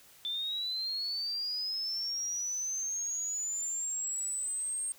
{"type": "linear sweep", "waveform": "sine", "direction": "up", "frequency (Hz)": [3520, 8590], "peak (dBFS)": -32, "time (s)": [0.25, 4.92], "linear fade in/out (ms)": 0, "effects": ["white hiss -58 dBFS RMS until 4.98 s"]}